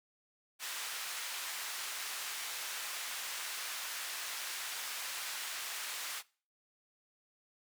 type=band-pass noise; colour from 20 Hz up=pink; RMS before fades=-41 dBFS; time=0.59-6.23 s; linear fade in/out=50 ms; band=1400 to 16000 Hz; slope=12 dB/octave; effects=noise-tail reverb RT60 0.4 s tail -22 dB re dry